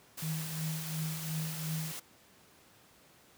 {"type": "noise", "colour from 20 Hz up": "white", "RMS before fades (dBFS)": -42, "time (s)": [0.17, 2], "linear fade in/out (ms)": 10}
{"type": "tone with tremolo", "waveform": "sine", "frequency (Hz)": 158.4, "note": "D#3", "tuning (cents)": 31, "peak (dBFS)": -31, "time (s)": [0.22, 1.92], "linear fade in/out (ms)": 5, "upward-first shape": "triangle", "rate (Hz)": 2.8, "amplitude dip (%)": 70}
{"effects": ["pink hiss -61 dBFS RMS until 3.37 s", "high-pass 100 Hz 12 dB/octave"]}